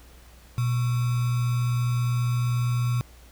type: tone with sample-and-hold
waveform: sine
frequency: 121.3 Hz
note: B2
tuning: 31 cents flat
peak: -21 dBFS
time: 0.58-3.01 s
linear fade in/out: 0 ms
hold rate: 1225 Hz
effects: added 60 Hz sine -49 dBFS peak until 3.31 s + pink hiss -54 dBFS RMS until 3.31 s